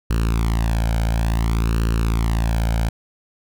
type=tone with flanger; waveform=sawtooth; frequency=56.2 Hz; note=A1; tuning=37 cents sharp; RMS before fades=-19 dBFS; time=0.1-2.89 s; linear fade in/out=5 ms; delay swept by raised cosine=0.7 to 1.31 ms; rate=0.57 Hz; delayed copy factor=+0.75; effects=none